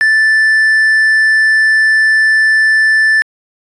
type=tone; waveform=triangle; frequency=1760 Hz; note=A6; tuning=in tune; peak=-5 dBFS; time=0.01-3.22 s; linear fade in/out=0 ms; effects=resampled to 22050 Hz